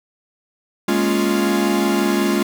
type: chord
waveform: 45% pulse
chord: Bb minor seventh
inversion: third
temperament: equal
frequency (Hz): 207.7 / 233.1 / 277.2 / 349.2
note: Ab3 / Bb3 / Db4 / F4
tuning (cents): 0 / 0 / 0 / 0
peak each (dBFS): -20 / -25 / -22 / -20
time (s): 0.88-2.43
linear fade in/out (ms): 5
effects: 7-bit